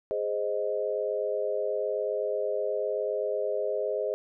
sine chord, Ab major, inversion none, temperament equal, 415.3 / 523.3 / 622.3 Hz, Ab4 / C5 / Eb5, 0 / 0 / 0 cents, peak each -31 dBFS, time 0.11-4.14 s, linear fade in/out 0 ms, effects none

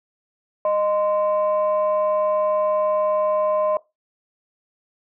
sine tone pair together, 616.6 / 1037 Hz, D#5 / C6, -16 / -16 cents, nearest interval major sixth, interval 900 cents, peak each -17 / -24 dBFS, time 0.65-3.77 s, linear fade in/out 2 ms, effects noise-tail reverb RT60 0.2 s tail -19 dB re dry + tanh soft clip ceiling -11 dBFS

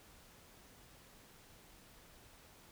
silence, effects pink hiss -61 dBFS RMS until 2.71 s

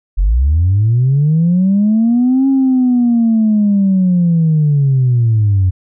sine linear two-way sweep, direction up then down, 41.2 to 272.2 to 90.1 Hz, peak -7 dBFS, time 0.17-5.71 s, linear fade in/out 20 ms, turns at 2.48 s, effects tanh soft clip ceiling -5 dBFS

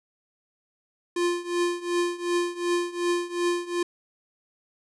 square tone with tremolo, 349.2 Hz, F4, in tune, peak -21 dBFS, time 1.16-3.83 s, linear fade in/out 5 ms, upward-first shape triangle, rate 2.7 Hz, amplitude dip 90%, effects resampled to 24000 Hz

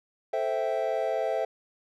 triangle chord, A minor seventh, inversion none, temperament equal with one note detuned, 440 / 523.3 / 659.3 / 779.5 Hz, A4 / C5 / E5 / G5, 0 / 0 / 0 / -10 cents, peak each -31 / -29 / -27 / -32 dBFS, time 0.33-1.45 s, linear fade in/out 5 ms, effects none

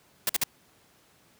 white noise bursts, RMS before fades -25 dBFS, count 3, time 0.27-0.437 s, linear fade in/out 2 ms, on 23 ms, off 49 ms, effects pink hiss -61 dBFS RMS until 1.39 s + high-pass 100 Hz 12 dB/octave

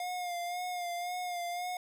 square tone with vibrato, 710 Hz, F5, 28 cents sharp, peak -35 dBFS, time 0-1.77 s, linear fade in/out 2 ms, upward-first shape sine, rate 1.9 Hz, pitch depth 38 cents each way, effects none

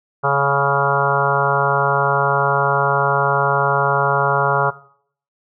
harmonic tone with a mistuned harmonic, 140 Hz, C#3, 18 cents sharp, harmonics 1 / 3 / 4 / 5 / 6 / 7 / 8 / 9 / 10, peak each -23 / -23 / -23 / -23 / -23 / -23 / -23 / -23 / -23 dBFS, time 0.23-4.71 s, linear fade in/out 20 ms, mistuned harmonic 9, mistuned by -16 cents, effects noise-tail reverb RT60 0.6 s tail -18 dB re dry

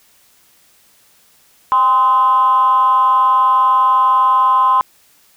sine tone with frequency modulation, 1033 Hz, C6, 22 cents flat, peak -8 dBFS, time 1.72-4.81 s, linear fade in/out 0 ms, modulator 234 Hz, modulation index 0.52, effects tanh soft clip ceiling -4 dBFS + white hiss -52 dBFS RMS until 5.36 s

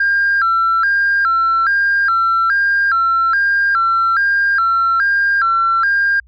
sine tone with vibrato, 1472 Hz, F#6, 9 cents flat, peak -10 dBFS, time 0-6.2 s, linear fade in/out 5 ms, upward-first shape square, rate 1.2 Hz, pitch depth 150 cents each way, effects tanh soft clip ceiling -8 dBFS + added 60 Hz sine -44 dBFS peak until 6.27 s

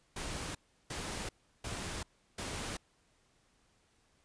pink noise bursts, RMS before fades -40 dBFS, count 4, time 0.16-2.77 s, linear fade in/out 5 ms, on 390 ms, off 350 ms, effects pink hiss -71 dBFS RMS until 4.24 s + resampled to 22050 Hz

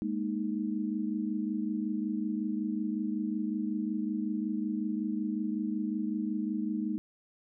sine chord, Ab suspended second, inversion none, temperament equal, 207.7 / 233.1 / 311.1 Hz, Ab3 / Bb3 / Eb4, 0 / 0 / 0 cents, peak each -33 / -35 / -34 dBFS, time 0.02-6.98 s, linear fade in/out 0 ms, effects none

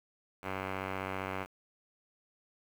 5% pulse tone with low-pass filter, 95.3 Hz, G2, 48 cents flat, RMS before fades -38 dBFS, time 0.42-1.47 s, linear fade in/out 50 ms, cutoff 2000 Hz, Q 6.9, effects 9-bit

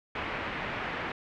white low-pass noise, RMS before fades -35 dBFS, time 0.15-1.12 s, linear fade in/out 5 ms, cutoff 2400 Hz, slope 24 dB/octave, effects none

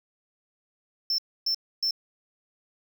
triangle tone bursts, 5350 Hz, E8, 25 cents sharp, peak -22 dBFS, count 3, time 1.1-1.909 s, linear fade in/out 2 ms, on 83 ms, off 280 ms, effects 9-bit

